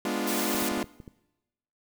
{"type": "chord", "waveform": "sawtooth", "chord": "G# diminished seventh", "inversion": "none", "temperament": "equal", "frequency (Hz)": [207.7, 246.9, 293.7, 349.2], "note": ["G#3", "B3", "D4", "F4"], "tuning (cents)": [0, 0, 0, 0], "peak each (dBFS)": -29, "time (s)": [0.05, 0.83], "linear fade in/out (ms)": 2}
{"type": "high-pass noise", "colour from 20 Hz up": "white", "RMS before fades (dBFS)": -32, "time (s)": [0.27, 0.69], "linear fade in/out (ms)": 5, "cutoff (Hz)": 150, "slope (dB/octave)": 24}
{"type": "clicks", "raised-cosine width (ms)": 3, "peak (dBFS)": -30, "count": 7, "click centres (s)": [0.548, 0.623, 0.717, 0.776, 0.842, 1.002, 1.078]}
{"effects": ["noise-tail reverb RT60 1.0 s tail -21 dB re dry"]}